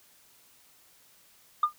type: tone with exponential decay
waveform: sine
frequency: 1210 Hz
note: D#6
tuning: 49 cents flat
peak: -15 dBFS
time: 1.63-1.73 s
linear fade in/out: 5 ms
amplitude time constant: 20 ms
effects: tanh soft clip ceiling -16 dBFS + white hiss -60 dBFS RMS until 1.78 s